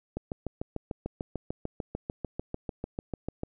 click train, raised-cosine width 2 ms, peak -19 dBFS, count 23, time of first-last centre 0.17-3.434 s, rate 6.74 Hz, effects none

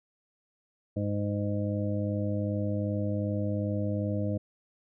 harmonic tone, 102.6 Hz, G#2, 21 cents flat, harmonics 1 / 2 / 3 / 5 / 6, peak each -30 / -33 / -35 / -37 / -38 dBFS, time 0.96-4.38 s, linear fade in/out 10 ms, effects none

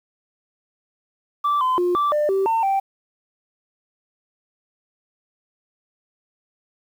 sine tone with pitch steps, 1166 / 1023 / 355.1 / 1167 / 597 / 387.4 / 904 / 781 Hz, D6 / C6 / F4 / D6 / D5 / G4 / A5 / G5, -13 / -39 / +29 / -11 / +28 / -20 / +47 / -7 cents, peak -15 dBFS, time 1.44-2.8 s, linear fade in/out 10 ms, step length 170 ms, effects tanh soft clip ceiling -15 dBFS + 8-bit

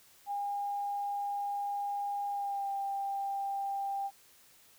sine tone with pitch glide, 810 to 792.4 Hz, G#5 to G5, -43 to +18 cents, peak -32 dBFS, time 0.26-4.11 s, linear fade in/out 50 ms, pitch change -39 cents, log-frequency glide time 2.29-2.7 s, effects white hiss -61 dBFS RMS until 4.78 s

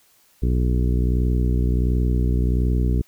harmonic tone, 61.4 Hz, B1, 9 cents flat, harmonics 1 / 2 / 3 / 4 / 5 / 6 / 7, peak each -18 / -24 / -28 / -30 / -32 / -34 / -35 dBFS, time 0.42-3.02 s, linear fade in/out 10 ms, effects white hiss -58 dBFS RMS until 3.07 s

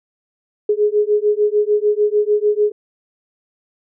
sine beating tone pair, 415.3 / 422 Hz, G#4 / G#4, 0 / +28 cents, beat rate 6.7 Hz, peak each -16 dBFS, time 0.69-2.72 s, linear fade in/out 5 ms, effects none

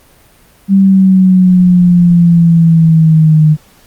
sine exponential sweep, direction down, 196 to 152.7 Hz, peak -3 dBFS, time 0.68-3.57 s, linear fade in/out 50 ms, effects pink hiss -45 dBFS RMS until 3.86 s + Opus 32 kbps

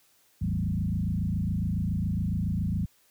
sine tone with frequency modulation, 134.7 Hz, C#3, 49 cents flat, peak -25 dBFS, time 0.41-2.86 s, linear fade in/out 10 ms, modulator 27.2 Hz, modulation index 2.7, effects white hiss -64 dBFS RMS until 3.1 s

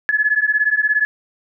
sine beating tone pair, 1700 / 1717 Hz, G#6 / A6, +40 / -43 cents, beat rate 17 Hz, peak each -17 dBFS, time 0.09-1.05 s, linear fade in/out 0 ms, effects none

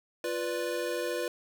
square chord, B diminished, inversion second, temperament equal, 349.2 / 493.9 / 587.3 Hz, F4 / B4 / D5, 0 / 0 / 0 cents, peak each -36 / -34 / -37 dBFS, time 0.24-1.28 s, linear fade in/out 2 ms, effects none

